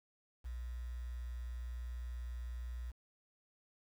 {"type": "tone with quantisation", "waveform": "sine", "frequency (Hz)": 60.5, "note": "B1", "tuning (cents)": -35, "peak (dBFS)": -40, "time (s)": [0.44, 2.92], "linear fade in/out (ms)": 20, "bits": 10, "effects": []}